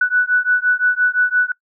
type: beating tone pair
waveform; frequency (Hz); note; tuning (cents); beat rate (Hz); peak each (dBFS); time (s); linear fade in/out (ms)
sine; 1480 / 1485.8; F#6 / F#6; 0 / +7; 5.8; -16; 0.01-1.52; 5
effects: noise-tail reverb RT60 0.1 s tail -23 dB re dry